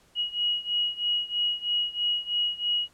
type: beating tone pair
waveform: sine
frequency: 2900 / 2903.1 Hz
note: F#7 / F#7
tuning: -35 / -34 cents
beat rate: 3.1 Hz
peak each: -27 / -29 dBFS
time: 0.15-2.89 s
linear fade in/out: 50 ms
effects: pink hiss -61 dBFS RMS until 2.93 s + low-pass 11000 Hz 12 dB/octave